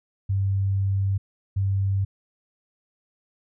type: tone pair in turn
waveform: sine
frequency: 97.7 / 97.7 Hz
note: G2 / G2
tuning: -5 / -5 cents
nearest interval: unison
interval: 0 cents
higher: neither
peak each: -20 dBFS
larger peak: neither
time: 0.29-1.18 / 1.56-2.05 s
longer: first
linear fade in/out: 10 ms
effects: none